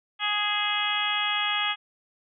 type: harmonic tone with a mistuned harmonic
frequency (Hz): 415.3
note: G#4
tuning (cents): 0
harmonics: 2 / 3 / 4 / 5 / 6 / 7 / 8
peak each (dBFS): -33 / -31 / -33 / -32 / -32 / -32 / -29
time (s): 0.19-1.76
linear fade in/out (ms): 50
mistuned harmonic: 6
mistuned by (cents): +34
effects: none